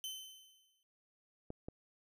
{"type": "tone with exponential decay", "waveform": "sawtooth", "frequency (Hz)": 3063, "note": "G7", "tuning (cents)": -41, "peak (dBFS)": -36, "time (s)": [0.04, 0.83], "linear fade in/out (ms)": 1, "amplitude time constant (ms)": 170}
{"type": "clicks", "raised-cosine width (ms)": 2, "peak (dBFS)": -30, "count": 2, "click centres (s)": [1.504, 1.685]}
{"effects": []}